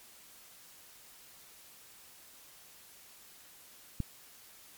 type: click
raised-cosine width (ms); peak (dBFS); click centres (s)
5; -20; 4.003
effects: white hiss -56 dBFS RMS until 4.77 s + MP3 96 kbps